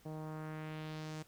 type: tone with low-pass filter sweep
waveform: sawtooth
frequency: 155.56 Hz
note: D#3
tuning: in tune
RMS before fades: -44 dBFS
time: 0.05-1.23 s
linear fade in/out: 10 ms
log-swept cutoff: 670 to 7900 Hz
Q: 1.4
effects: pink hiss -65 dBFS RMS until 1.27 s